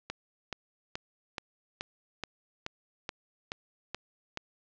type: click train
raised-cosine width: 0.2 ms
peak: -17 dBFS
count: 11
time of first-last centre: 0.1-4.374 s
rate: 2.34 Hz
effects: low-pass 5000 Hz 12 dB/octave